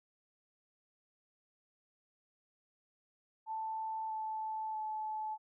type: tone with pitch steps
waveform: sine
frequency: 882 / 873.4 / 864.8 Hz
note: A5 / A5 / A5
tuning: +4 / -13 / -30 cents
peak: -36 dBFS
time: 3.46-5.38 s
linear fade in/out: 50 ms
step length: 640 ms
effects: none